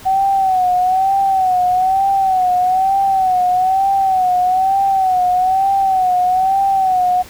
sine tone with vibrato, 754 Hz, F#5, 32 cents sharp, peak -11 dBFS, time 0.05-7.23 s, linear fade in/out 20 ms, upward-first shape sine, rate 1.1 Hz, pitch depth 72 cents each way, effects pink hiss -38 dBFS RMS until 7.29 s

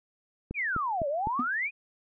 click train, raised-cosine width 3 ms, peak -21 dBFS, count 4, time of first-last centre 0.51-1.271 s, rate 3.94 Hz
sine exponential two-way sweep, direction down then up, 2538 to 547 to 2538 Hz, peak -27 dBFS, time 0.54-1.71 s, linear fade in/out 50 ms, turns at 1.08 s
triangle tone with exponential decay, 246.9 Hz, B3, in tune, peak -22 dBFS, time 1.39-1.48 s, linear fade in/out 5 ms, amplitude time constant 19 ms
effects none

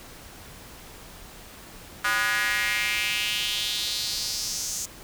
square tone with high-pass filter sweep, 111.7 Hz, A2, 27 cents sharp, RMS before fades -27 dBFS, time 2.04-4.86 s, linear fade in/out 10 ms, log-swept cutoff 1400 to 6700 Hz, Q 3.3, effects pink hiss -45 dBFS RMS until 5.03 s

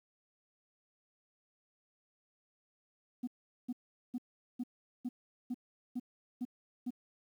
sine tone bursts, 246.9 Hz, B3, in tune, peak -32 dBFS, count 9, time 3.23-6.906 s, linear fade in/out 10 ms, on 44 ms, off 410 ms, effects tanh soft clip ceiling -32 dBFS + 11-bit

